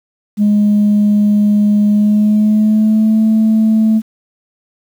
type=tone with pitch glide; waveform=sine; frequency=207.7 to 219.5 Hz; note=G#3 to A3; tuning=0 to -4 cents; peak=-6 dBFS; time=0.37-4.02 s; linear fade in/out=50 ms; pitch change=+96 cents; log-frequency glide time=1.88-3.22 s; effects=tanh soft clip ceiling -5 dBFS + 7-bit